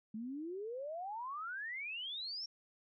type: exponential sweep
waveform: sine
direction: up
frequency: 210.1 to 5590 Hz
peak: -40 dBFS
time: 0.14-2.46 s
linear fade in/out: 5 ms
effects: none